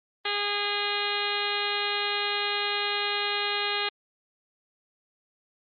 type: harmonic tone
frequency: 410 Hz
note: G#4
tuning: 22 cents flat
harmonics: 1 / 2 / 3 / 4 / 5 / 6 / 7 / 8 / 9 / 10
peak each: -35 / -35 / -35 / -35 / -35 / -35 / -35 / -35 / -35 / -35 dBFS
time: 0.25-3.89 s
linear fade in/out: 5 ms
effects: Opus 24 kbps